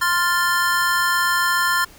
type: chord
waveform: square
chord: F major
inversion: second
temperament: equal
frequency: 1046.5 / 1396.9 / 1760 Hz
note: C6 / F6 / A6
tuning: 0 / 0 / 0 cents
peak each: -22 dBFS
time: 0.01-1.85 s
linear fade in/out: 10 ms
effects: pink hiss -46 dBFS RMS until 1.98 s